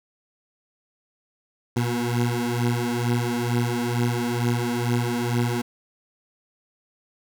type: beating tone pair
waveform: 20% pulse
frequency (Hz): 119.2 / 121.4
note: A#2 / B2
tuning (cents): +39 / -29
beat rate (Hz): 2.2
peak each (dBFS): -19 / -21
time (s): 1.76-5.62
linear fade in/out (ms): 10
effects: none